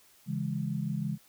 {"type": "chord", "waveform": "sine", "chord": "C# minor", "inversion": "none", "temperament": "equal with one note detuned", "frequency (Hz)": [138.59, 164.81, 205.3], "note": ["C#3", "E3", "G#3"], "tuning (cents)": [0, 0, -20], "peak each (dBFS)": -34, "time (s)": [0.26, 1.18], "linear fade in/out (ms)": 50, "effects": ["white hiss -61 dBFS RMS until 1.28 s"]}